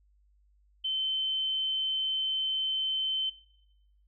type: tone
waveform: sine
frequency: 3078 Hz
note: G7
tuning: 32 cents flat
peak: -28 dBFS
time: 0.84-3.3 s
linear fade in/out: 10 ms
effects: noise-tail reverb RT60 1.0 s tail -19 dB re dry + added 50 Hz sine -62 dBFS peak until 4.07 s

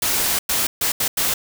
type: noise bursts at uneven times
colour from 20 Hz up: white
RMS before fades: -20 dBFS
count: 5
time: 0.02-0.39 / 0.49-0.67 / 0.81-0.92 / 1-1.08 / 1.17-1.34 s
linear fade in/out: 5 ms
effects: none

